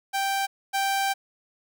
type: tone pair in turn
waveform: sawtooth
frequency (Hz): 784 / 784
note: G5 / G5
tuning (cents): 0 / 0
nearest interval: unison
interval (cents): 0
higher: neither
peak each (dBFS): -20 / -19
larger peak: second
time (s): 0.13-0.47 / 0.73-1.14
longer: second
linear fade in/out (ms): 20
effects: none